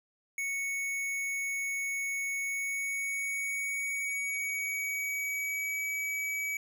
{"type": "tone with pitch glide", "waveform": "square", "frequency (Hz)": [2217, 2279], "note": ["C#7", "C#7"], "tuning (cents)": [0, 47], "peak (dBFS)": -32, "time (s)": [0.38, 6.57], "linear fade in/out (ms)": 2, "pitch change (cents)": 47, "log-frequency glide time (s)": [2.38, 5.83], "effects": []}